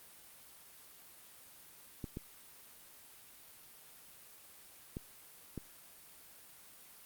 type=clicks; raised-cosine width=3 ms; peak=-27 dBFS; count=4; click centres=2.042 / 2.171 / 4.969 / 5.577 s; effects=white hiss -57 dBFS RMS until 7.05 s + Opus 32 kbps